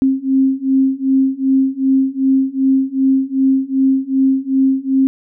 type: beating tone pair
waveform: sine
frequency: 265.4 / 268 Hz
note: C4 / C4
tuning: +25 / +42 cents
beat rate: 2.6 Hz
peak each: -15 / -14 dBFS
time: 0.02-5.07 s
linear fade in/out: 0 ms
effects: none